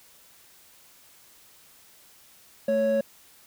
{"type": "tone pair together", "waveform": "triangle", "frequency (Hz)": [220, 554.4], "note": ["A3", "C#5"], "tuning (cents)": [0, 0], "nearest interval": "octave + major third", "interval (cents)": 1600, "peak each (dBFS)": [-26, -19], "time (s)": [2.68, 3.01], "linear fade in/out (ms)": 5, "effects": ["tanh soft clip ceiling -12 dBFS", "white hiss -55 dBFS RMS until 3.46 s"]}